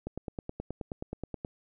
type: click train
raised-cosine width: 2 ms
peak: -22 dBFS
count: 14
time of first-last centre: 0.07-1.449 s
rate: 9.43 Hz
effects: none